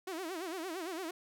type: tone with vibrato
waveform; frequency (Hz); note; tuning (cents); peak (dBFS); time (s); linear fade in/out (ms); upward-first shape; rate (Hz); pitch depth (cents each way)
sawtooth; 349.2; F4; 0; -34; 0.07-1.11; 5; sine; 8.8; 180
effects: none